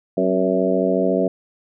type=harmonic tone with a mistuned harmonic; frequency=93.9 Hz; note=F#2; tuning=26 cents sharp; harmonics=2 / 3 / 4 / 5 / 6 / 7; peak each=-23 / -23 / -23 / -23 / -23 / -23 dBFS; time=0.17-1.28 s; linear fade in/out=5 ms; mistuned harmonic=3; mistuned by=-56 cents; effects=none